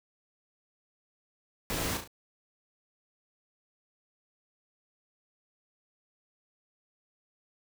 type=noise with echo; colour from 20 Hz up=pink; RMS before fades=-33 dBFS; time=1.7-1.97 s; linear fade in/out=0 ms; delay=35 ms; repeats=3; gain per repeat=-6 dB; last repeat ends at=2.075 s; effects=none